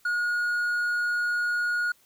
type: tone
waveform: triangle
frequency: 1442 Hz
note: F#6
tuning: 45 cents flat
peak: -22 dBFS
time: 0.05-1.92 s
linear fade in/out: 5 ms
effects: white hiss -62 dBFS RMS until 2.05 s